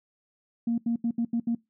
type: tone bursts at uneven times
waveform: sine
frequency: 233.1 Hz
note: A#3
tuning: in tune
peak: -22 dBFS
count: 6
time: 0.67-0.78 / 0.86-0.96 / 1.04-1.11 / 1.18-1.25 / 1.33-1.4 / 1.47-1.55 s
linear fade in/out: 5 ms
effects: noise-tail reverb RT60 0.2 s tail -23 dB re dry + tanh soft clip ceiling -19 dBFS